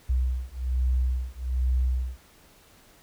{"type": "beating tone pair", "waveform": "sine", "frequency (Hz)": [62.6, 63.8], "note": ["B1", "C2"], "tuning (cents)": [24, -43], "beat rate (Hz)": 1.2, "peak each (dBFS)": -26, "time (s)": [0.09, 2.18], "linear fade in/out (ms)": 10, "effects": ["pink hiss -56 dBFS RMS until 3.02 s"]}